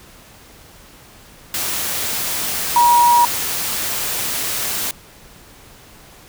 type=tone in noise; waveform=sine; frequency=956 Hz; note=A#5; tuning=43 cents sharp; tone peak=-9 dBFS; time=2.76-3.25 s; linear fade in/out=2 ms; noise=white; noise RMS=-22 dBFS; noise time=1.54-4.91 s; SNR=+10 dB; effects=pink hiss -44 dBFS RMS until 6.28 s